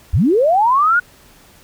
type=linear sweep; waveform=sine; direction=up; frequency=53.9 to 1480 Hz; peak=-10 dBFS; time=0.13-1 s; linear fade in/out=10 ms; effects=pink hiss -47 dBFS RMS until 1.63 s